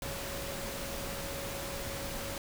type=tone in noise; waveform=sine; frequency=554.4 Hz; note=C#5; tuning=in tune; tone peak=-43 dBFS; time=0.02-2.38 s; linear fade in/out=2 ms; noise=pink; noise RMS=-39 dBFS; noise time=0.02-2.38 s; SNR=-7 dB; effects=none